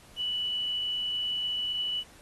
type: tone with quantisation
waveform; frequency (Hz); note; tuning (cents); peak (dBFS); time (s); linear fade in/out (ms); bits
sine; 2960; F#7; 0; -28; 0.16-2.04; 50; 9
effects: pink hiss -55 dBFS RMS until 2.21 s + AAC 32 kbps